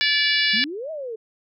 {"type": "harmonic tone", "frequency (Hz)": 578, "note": "D5", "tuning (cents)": -28, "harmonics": [3, 4, 5, 6, 7, 8, 9], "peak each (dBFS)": [-23, -24, -25, -26, -26, -27, -28], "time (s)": [0.01, 0.64], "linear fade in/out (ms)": 0}
{"type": "exponential two-way sweep", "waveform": "sine", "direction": "up then down", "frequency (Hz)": [196, 654, 430], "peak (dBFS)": -28, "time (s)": [0.53, 1.16], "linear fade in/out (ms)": 10, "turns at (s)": 0.91}
{"effects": []}